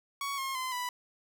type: tone with pitch steps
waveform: sawtooth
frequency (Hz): 1118 / 1073.1 / 1030 / 988.6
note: C#6 / C6 / C6 / B5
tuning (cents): +14 / +43 / -28 / +1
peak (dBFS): -29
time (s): 0.21-0.89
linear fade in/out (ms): 2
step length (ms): 170
effects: none